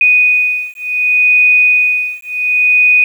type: beating tone pair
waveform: sine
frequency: 2484 / 2484.68 Hz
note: D#7 / D#7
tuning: -3 / -3 cents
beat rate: 0.68 Hz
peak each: -11 / -11 dBFS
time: 0.01-3.04 s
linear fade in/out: 2 ms
effects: 7-bit